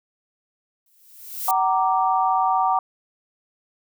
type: noise with exponential growth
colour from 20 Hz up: violet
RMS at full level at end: -24 dBFS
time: 0.86-1.51 s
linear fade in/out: 2 ms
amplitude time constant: 140 ms
type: chord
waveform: sine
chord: Gb augmented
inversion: none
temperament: equal with one note detuned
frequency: 756.8 / 932.3 / 1174.7 Hz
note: Gb5 / Bb5 / D6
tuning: +39 / 0 / 0 cents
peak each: -20 / -22 / -23 dBFS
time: 1.48-2.79 s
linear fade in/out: 2 ms
effects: none